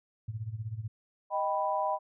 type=tone with tremolo; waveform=sine; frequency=110 Hz; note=A2; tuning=in tune; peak=-31 dBFS; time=0.28-0.88 s; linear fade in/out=5 ms; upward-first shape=sine; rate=16 Hz; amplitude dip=80%
type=chord; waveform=sine; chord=Eb augmented; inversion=none; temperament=equal; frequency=622.3 / 784 / 987.8 Hz; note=Eb5 / G5 / B5; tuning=0 / 0 / 0 cents; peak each=-32 / -32 / -31 dBFS; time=1.3-1.99 s; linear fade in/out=50 ms
effects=none